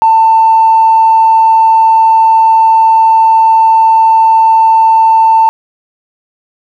triangle tone with tanh clipping, 893 Hz, A5, 25 cents sharp, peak -3 dBFS, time 0.02-5.49 s, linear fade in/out 0 ms, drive 4 dB, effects none

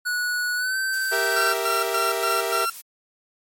square tone with pitch glide, 1468 to 1547.2 Hz, F#6 to G6, -14 to -23 cents, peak -23 dBFS, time 0.05-1.53 s, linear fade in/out 20 ms, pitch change +91 cents, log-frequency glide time 0.56-0.77 s
blue noise, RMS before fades -37 dBFS, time 0.92-2.82 s, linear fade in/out 20 ms
sawtooth chord, E diminished, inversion first, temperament equal, 392 / 466.2 / 659.3 Hz, G4 / Bb4 / E5, 0 / 0 / 0 cents, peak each -24 dBFS, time 1.11-2.66 s, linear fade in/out 20 ms
40% pulse tone bursts, 1364 Hz, F6, 41 cents flat, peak -21 dBFS, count 5, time 1.36-2.7 s, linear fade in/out 5 ms, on 180 ms, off 110 ms
effects MP3 64 kbps

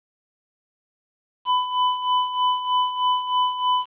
square tone with tremolo, 1000 Hz, B5, 21 cents sharp, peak -17 dBFS, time 1.45-3.86 s, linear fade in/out 50 ms, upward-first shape sine, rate 3.2 Hz, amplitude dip 70%, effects resampled to 8000 Hz + 8-bit

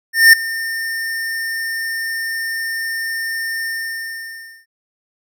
square tone with ADSR envelope, 1812 Hz, A#6, 50 cents flat, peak -3 dBFS, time 0.13-4.66 s, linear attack 200 ms, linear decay 7 ms, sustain -18 dB, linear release 1000 ms, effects none

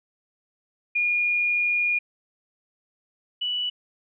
sine tone pair in turn, 2431 / 2956 Hz, D#7 / F#7, -41 / -2 cents, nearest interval minor third, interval 339 cents, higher second, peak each -20 / -24 dBFS, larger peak first, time 0.95-1.99 / 3.41-3.7 s, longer first, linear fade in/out 10 ms, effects none

